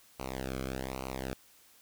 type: tone with flanger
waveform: sawtooth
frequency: 65.41 Hz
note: C2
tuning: in tune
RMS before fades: -38 dBFS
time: 0.19-1.34 s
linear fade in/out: 10 ms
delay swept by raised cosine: 0.57 to 1.1 ms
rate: 1.2 Hz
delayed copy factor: -0.9
effects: white hiss -61 dBFS RMS until 1.81 s